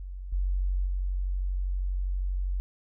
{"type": "tone with level steps", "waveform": "sine", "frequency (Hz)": 46.25, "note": "F#1", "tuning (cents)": 0, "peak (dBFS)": [-35, -24, -26], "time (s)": [0, 2.6], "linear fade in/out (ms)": 0, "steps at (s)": [0.32, 0.86], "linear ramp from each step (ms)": 10, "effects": []}